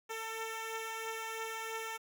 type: beating tone pair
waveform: 10% pulse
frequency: 446.9 / 449.9 Hz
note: A4 / A4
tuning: +27 / +39 cents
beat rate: 3 Hz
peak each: -31 / -38 dBFS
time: 0.09-1.98 s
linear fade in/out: 20 ms
effects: 11-bit